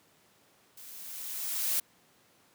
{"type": "noise with level ramp", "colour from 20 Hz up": "blue", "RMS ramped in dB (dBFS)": [-49, -28], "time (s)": [0.77, 1.8], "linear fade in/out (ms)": 5, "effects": ["pink hiss -64 dBFS RMS until 2.54 s", "high-pass 150 Hz 12 dB/octave"]}